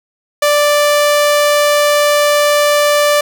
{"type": "tone", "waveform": "sawtooth", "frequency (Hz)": 587.3, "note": "D5", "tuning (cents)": 0, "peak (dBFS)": -5, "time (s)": [0.42, 3.21], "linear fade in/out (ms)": 5, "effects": []}